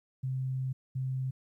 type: tone bursts at uneven times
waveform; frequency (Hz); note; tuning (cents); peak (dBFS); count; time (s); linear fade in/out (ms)
sine; 130.81; C3; 0; -30; 2; 0.23-0.73 / 0.95-1.31; 10
effects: 12-bit